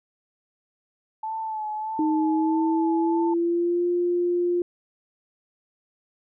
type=tone with vibrato; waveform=sine; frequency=870 Hz; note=A5; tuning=20 cents flat; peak=-27 dBFS; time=1.23-3.34 s; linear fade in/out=5 ms; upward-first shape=sine; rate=1.6 Hz; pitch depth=36 cents each way
type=tone with pitch glide; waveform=sine; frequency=311.1 to 351.2 Hz; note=D#4 to F4; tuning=0 to +10 cents; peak=-20 dBFS; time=1.99-4.62 s; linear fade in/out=2 ms; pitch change=+210 cents; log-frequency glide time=2.11-3.87 s
effects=none